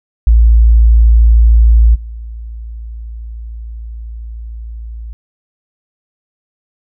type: tone with level steps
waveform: sine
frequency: 56.5 Hz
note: A1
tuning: 47 cents sharp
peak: -3 / -23 dBFS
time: 0.27-5.13 s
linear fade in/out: 0 ms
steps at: 1.94 s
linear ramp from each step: 20 ms
effects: none